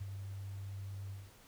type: tone with ADSR envelope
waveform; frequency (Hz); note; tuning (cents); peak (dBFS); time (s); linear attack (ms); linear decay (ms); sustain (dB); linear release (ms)
sine; 98; G2; 0; -36; 0-1.32; 17; 18; -5; 210
effects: pink hiss -61 dBFS RMS until 1.47 s